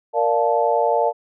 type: chord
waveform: sine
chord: Bb major seventh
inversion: none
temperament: equal with one note detuned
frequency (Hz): 466.2 / 587.3 / 698.5 / 872.9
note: Bb4 / D5 / F5 / A5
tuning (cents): 0 / 0 / 0 / -14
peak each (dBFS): -21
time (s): 0.13-1.13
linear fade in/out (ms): 50
effects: none